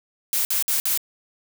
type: noise bursts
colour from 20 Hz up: blue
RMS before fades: -22 dBFS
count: 4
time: 0.33-0.975 s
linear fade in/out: 0 ms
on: 120 ms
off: 55 ms
effects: none